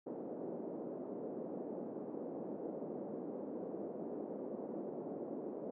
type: band-pass noise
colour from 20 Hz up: white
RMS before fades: -44 dBFS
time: 0.06-5.71 s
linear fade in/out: 10 ms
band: 210 to 520 Hz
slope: 24 dB/octave
effects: none